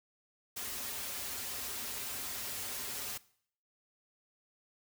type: noise with comb filter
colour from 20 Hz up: white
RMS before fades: -40 dBFS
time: 0.56-3.18 s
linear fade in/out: 10 ms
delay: 6.1 ms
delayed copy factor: -0.9
effects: noise-tail reverb RT60 0.6 s tail -20 dB re dry